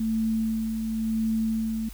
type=tone with tremolo; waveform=sine; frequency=222 Hz; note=A3; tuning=16 cents sharp; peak=-22 dBFS; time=0-1.89 s; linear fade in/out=5 ms; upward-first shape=sine; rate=0.94 Hz; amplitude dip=40%; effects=added 50 Hz sine -39 dBFS peak until 1.93 s + white hiss -49 dBFS RMS until 1.93 s